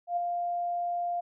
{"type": "tone with ADSR envelope", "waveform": "sine", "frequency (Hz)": 699, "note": "F5", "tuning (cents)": 1, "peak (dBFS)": -24, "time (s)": [0.07, 1.21], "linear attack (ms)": 99, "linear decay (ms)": 8, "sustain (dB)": -4, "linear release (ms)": 14, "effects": []}